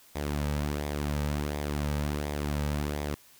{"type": "tone with flanger", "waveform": "sawtooth", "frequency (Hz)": 73.42, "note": "D2", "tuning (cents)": 0, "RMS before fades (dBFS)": -31, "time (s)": [0.15, 3.15], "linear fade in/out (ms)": 10, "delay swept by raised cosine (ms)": [0.69, 2.89], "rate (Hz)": 1.4, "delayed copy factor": -0.5, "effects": ["white hiss -57 dBFS RMS until 3.39 s"]}